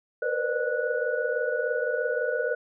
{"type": "tone cluster", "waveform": "sine", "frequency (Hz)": [471.5, 488.9, 515, 600, 1471], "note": ["A#4", "B4", "C5", "D5", "F#6"], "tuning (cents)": [20, -18, -28, 37, -11], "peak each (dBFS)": -31, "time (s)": [0.22, 2.55], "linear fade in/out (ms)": 5, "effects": []}